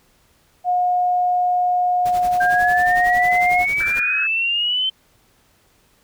sine tone, 720 Hz, F#5, 47 cents flat, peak -15 dBFS, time 0.64-3.66 s, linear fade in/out 50 ms
pink noise with tremolo, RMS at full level -33 dBFS, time 2.05-4 s, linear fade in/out 10 ms, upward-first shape sine, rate 11 Hz, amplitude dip 80%
sine exponential sweep, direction up, 1576 to 3100 Hz, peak -17 dBFS, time 2.4-4.9 s, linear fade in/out 10 ms
white band-pass noise, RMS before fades -28 dBFS, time 3.8-4.27 s, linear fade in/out 5 ms, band 1400 to 1700 Hz, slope 96 dB/octave
effects pink hiss -58 dBFS RMS until 6.03 s

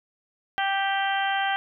harmonic tone, 392 Hz, G4, in tune, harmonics 2 / 3 / 4 / 5 / 6 / 7 / 8, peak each -25 / -36 / -28 / -33 / -40 / -37 / -33 dBFS, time 0.58-1.56 s, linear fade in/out 0 ms, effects none

